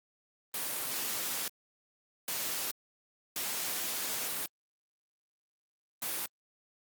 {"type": "noise bursts at uneven times", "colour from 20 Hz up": "white", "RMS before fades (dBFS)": -35, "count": 4, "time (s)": [[0.54, 1.48], [2.28, 2.71], [3.36, 4.46], [6.02, 6.26]], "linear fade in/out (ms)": 2, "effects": ["high-pass 150 Hz 12 dB/octave", "Opus 32 kbps"]}